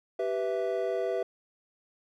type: chord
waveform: triangle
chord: E minor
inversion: first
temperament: equal with one note detuned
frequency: 388.4 / 493.9 / 659.3 Hz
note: G4 / B4 / E5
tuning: -16 / 0 / 0 cents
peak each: -30 dBFS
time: 0.19-1.23 s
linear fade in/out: 5 ms
effects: none